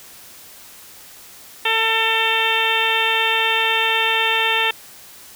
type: harmonic tone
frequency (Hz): 448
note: A4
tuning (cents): +31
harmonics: 1 / 2 / 3 / 4 / 5 / 6 / 7 / 8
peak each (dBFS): -27 / -23 / -27 / -23 / -26 / -21 / -24 / -25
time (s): 1.65-4.71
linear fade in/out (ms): 5
effects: white hiss -42 dBFS RMS until 5.35 s